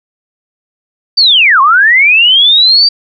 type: linear two-way sweep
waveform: sine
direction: down then up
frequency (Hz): 4699 to 1037 to 4699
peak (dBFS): -3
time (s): 1.17-2.89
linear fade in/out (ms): 10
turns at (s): 1.61
effects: none